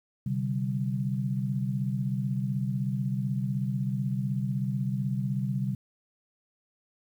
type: chord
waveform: sine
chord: C suspended second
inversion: none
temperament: equal with one note detuned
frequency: 130.81 / 146.83 / 193.63 Hz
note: C3 / D3 / G3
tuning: 0 / 0 / -21 cents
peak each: -29 / -34 / -31 dBFS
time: 0.26-5.75 s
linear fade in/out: 5 ms
effects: 10-bit